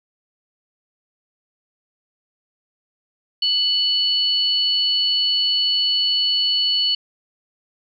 sine tone pair together, 2976 / 4409 Hz, F#7 / C#8, +9 / -10 cents, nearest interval perfect fifth, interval 681 cents, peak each -19 dBFS, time 3.42-6.95 s, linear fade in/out 5 ms, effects none

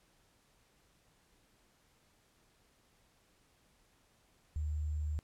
sine tone with sample-and-hold, 75.7 Hz, D#2, 47 cents flat, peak -33 dBFS, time 4.56-5.19 s, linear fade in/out 0 ms, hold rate 7350 Hz, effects pink hiss -70 dBFS RMS until 5.23 s + low-pass 12000 Hz 12 dB/octave

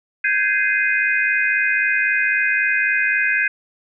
sine chord, Ab major seventh, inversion third, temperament just, 1557.4 / 1661.2 / 2077 / 2492 Hz, G6 / Ab6 / C7 / Eb7, -12 / 0 / -13 / +2 cents, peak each -21 / -21 / -22 / -21 dBFS, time 0.24-3.48 s, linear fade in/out 5 ms, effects none

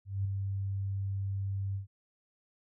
sine tone with ADSR envelope, 98 Hz, G2, in tune, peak -27 dBFS, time 0.05-1.87 s, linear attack 200 ms, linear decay 4 ms, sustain -4 dB, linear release 120 ms, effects none

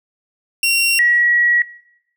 sawtooth / sine tone pair in turn, 2745 / 1918.7 Hz, F7 / A#6, -31 / +49 cents, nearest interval tritone, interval 620 cents, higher first, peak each -10 dBFS, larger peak neither, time 0.63-0.99 / 0.99-1.62 s, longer second, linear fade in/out 2 ms, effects noise-tail reverb RT60 0.9 s tail -23 dB re dry

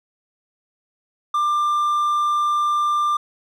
triangle tone, 1190 Hz, D6, 22 cents sharp, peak -15 dBFS, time 1.34-3.17 s, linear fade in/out 5 ms, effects none

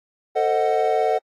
triangle chord, A diminished seventh, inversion none, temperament equal with one note detuned, 446.9 / 523.3 / 622.3 / 740 Hz, A4 / C5 / Eb5 / Gb5, +27 / 0 / 0 / 0 cents, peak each -20 / -25 / -22 / -19 dBFS, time 0.35-1.19 s, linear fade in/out 20 ms, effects AAC 48 kbps

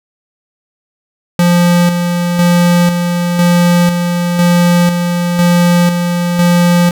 square tone with tremolo, 174.61 Hz, F3, in tune, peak -7 dBFS, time 1.39-6.91 s, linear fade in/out 2 ms, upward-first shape square, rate 1 Hz, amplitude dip 45%, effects none

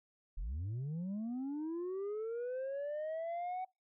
sine linear sweep, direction up, 34.57 to 752 Hz, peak -34 dBFS, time 0.37-3.65 s, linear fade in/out 10 ms, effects noise-tail reverb RT60 0.2 s tail -24 dB re dry + tanh soft clip ceiling -36 dBFS

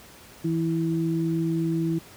sine tone pair together, 164.1 / 328.2 Hz, E3 / E4, -8 / -8 cents, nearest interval octave, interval 1200 cents, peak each -25 dBFS, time 0.44-1.99 s, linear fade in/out 10 ms, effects pink hiss -48 dBFS RMS until 2.16 s + high-pass 60 Hz 12 dB/octave

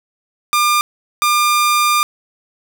sawtooth tone bursts at uneven times, 1200 Hz, D6, 37 cents sharp, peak -8 dBFS, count 2, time 0.53-0.81 / 1.22-2.03 s, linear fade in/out 0 ms, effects none

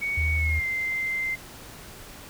sine tone with pitch glide, 2233 to 2083 Hz, C#7 to C7, +12 to -8 cents, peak -25 dBFS, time 0.01-1.36 s, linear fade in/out 20 ms, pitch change -120 cents, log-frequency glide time 0.35-0.65 s
sine tone, 77.78 Hz, D#2, in tune, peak -23 dBFS, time 0.17-0.6 s, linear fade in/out 10 ms
effects pink hiss -44 dBFS RMS until 2.29 s

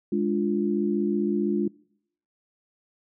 sine chord, D diminished, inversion second, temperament equal, 207.7 / 293.7 / 349.2 Hz, Ab3 / D4 / F4, 0 / 0 / 0 cents, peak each -25 / -28 / -26 dBFS, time 0.12-1.68 s, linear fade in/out 5 ms, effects noise-tail reverb RT60 0.7 s tail -24 dB re dry

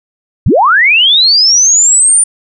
sine linear sweep, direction up, 50.6 to 9320 Hz, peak -4 dBFS, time 0.46-2.24 s, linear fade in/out 5 ms, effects none

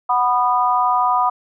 sine chord, B major, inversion second, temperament equal with one note detuned, 740 / 987.8 / 1228.1 Hz, F#5 / B5 / D#6, 0 / 0 / -23 cents, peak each -19 / -17 / -19 dBFS, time 0.09-1.3 s, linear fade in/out 10 ms, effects none

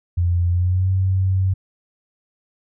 sine tone with pitch glide, 87.2 to 94.54 Hz, F2 to F#2, -2 to +38 cents, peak -15 dBFS, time 0.17-1.54 s, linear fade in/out 10 ms, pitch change +140 cents, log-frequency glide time 0.49-0.9 s, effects none

